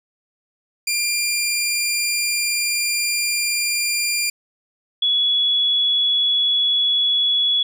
15% pulse / sine tone pair in turn, 2393 / 3384 Hz, D7 / G#7, +32 / +32 cents, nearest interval tritone, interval 600 cents, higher second, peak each -12 / -15 dBFS, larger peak first, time 0.87-4.3 / 5.02-7.63 s, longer first, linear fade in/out 5 ms, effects none

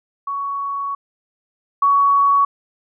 sine tone pair in turn, 1118 / 1122.2 Hz, C#6 / C#6, +14 / +21 cents, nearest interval unison, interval 7 cents, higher second, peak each -21 / -11 dBFS, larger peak second, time 0.27-0.95 / 1.82-2.45 s, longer first, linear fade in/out 5 ms, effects none

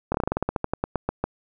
slowing click train, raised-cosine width 1 ms, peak -9 dBFS, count 17, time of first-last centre 0.12-1.24 s, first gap 24 ms, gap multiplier 1.13, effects none

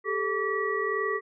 sine tone cluster, 396.5 / 438.5 / 1153 / 1930 Hz, G4 / A4 / D6 / B6, +20 / -6 / -32 / -40 cents, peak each -31 dBFS, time 0.04-1.21 s, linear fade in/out 50 ms, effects none

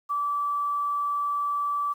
sine tone with quantisation, 1158 Hz, D6, 25 cents flat, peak -24 dBFS, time 0.09-1.94 s, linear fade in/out 20 ms, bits 9, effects none

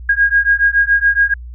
sine beating tone pair, 1629 / 1636.1 Hz, G#6 / G#6, -34 / -26 cents, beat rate 7.1 Hz, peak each -13 dBFS, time 0.09-1.34 s, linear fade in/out 5 ms, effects added 60 Hz sine -28 dBFS peak until 1.54 s

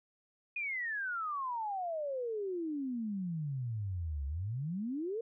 sine exponential two-way sweep, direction down then up, 2489 to 67.3 to 475.4 Hz, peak -34 dBFS, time 0.56-5.21 s, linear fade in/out 5 ms, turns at 4.26 s, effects none

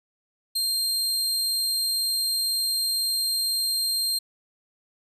sawtooth tone, 4186 Hz, C8, in tune, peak -20 dBFS, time 0.55-4.19 s, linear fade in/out 10 ms, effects resampled to 32000 Hz

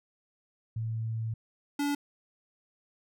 sine / square tone pair in turn, 112.3 / 287.4 Hz, A2 / D4, +36 / -37 cents, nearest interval octave + major third, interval 1627 cents, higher second, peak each -30 / -28 dBFS, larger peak second, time 0.76-1.34 / 1.79-1.95 s, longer first, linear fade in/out 5 ms, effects none

